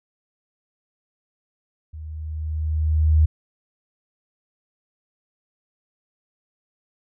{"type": "tone with level ramp", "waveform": "sine", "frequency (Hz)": 77.78, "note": "D#2", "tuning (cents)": 0, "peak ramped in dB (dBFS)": [-33, -11], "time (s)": [1.93, 3.26], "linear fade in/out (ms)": 10, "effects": []}